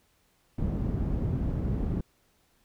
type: low-pass noise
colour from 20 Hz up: white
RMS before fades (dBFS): -29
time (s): 0.58-2.01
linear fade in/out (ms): 5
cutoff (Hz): 160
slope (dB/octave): 12
effects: pink hiss -68 dBFS RMS until 2.64 s